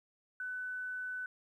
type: tone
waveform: sine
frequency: 1500 Hz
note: F#6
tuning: 23 cents sharp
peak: -37 dBFS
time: 0.4-1.26 s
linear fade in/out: 2 ms
effects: 12-bit